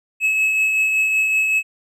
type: tone with tremolo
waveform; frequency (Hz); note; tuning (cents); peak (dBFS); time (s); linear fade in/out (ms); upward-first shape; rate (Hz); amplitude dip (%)
triangle; 2582; E7; -37; -12; 0.2-1.63; 50; triangle; 5.3; 35
effects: none